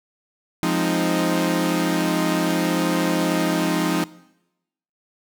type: chord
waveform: sawtooth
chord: F minor seventh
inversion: none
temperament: equal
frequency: 174.61 / 207.7 / 261.6 / 311.1 Hz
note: F3 / Ab3 / C4 / Eb4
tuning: 0 / 0 / 0 / 0 cents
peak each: -19 / -24 / -23 / -19 dBFS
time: 0.63-4.04 s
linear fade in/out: 0 ms
effects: noise-tail reverb RT60 0.9 s tail -20 dB re dry